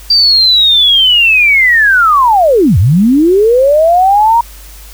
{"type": "linear two-way sweep", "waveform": "sine", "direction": "down then up", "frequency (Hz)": [4703, 78.5, 952], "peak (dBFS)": -4, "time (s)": [0.1, 4.41], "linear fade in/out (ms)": 5, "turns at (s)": 2.78, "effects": ["added 50 Hz sine -31 dBFS peak until 4.93 s", "white hiss -36 dBFS RMS until 4.93 s"]}